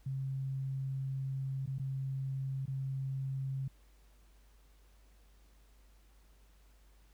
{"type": "tone with dropouts", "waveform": "sine", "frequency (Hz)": 134.4, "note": "C3", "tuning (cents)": 47, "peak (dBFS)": -34, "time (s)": [0.06, 3.68], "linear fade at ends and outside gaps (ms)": 5, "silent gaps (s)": [[1.66, 1.674], [1.784, 1.796], [2.657, 2.678]], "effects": ["added 50 Hz sine -60 dBFS peak until 7.13 s", "pink hiss -70 dBFS RMS until 7.13 s"]}